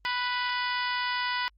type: harmonic tone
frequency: 493.8 Hz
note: B4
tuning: in tune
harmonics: 2 / 3 / 4 / 5 / 6 / 7 / 8 / 9 / 10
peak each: -31 / -34 / -33 / -41 / -37 / -40 / -45 / -41 / -41 dBFS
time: 0.05-1.48 s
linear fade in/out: 0 ms
effects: added 50 Hz sine -60 dBFS peak until 1.57 s + Opus 24 kbps